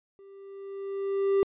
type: tone with level ramp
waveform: triangle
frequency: 393.6 Hz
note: G4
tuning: 7 cents sharp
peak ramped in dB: -47 to -17 dBFS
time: 0.19-1.43 s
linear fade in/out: 0 ms
effects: resampled to 8000 Hz